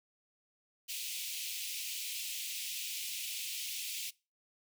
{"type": "high-pass noise", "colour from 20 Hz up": "pink", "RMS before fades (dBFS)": -40, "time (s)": [0.88, 4.11], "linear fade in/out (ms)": 20, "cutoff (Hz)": 2400, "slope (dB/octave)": 48, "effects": ["noise-tail reverb RT60 0.3 s tail -23 dB re dry"]}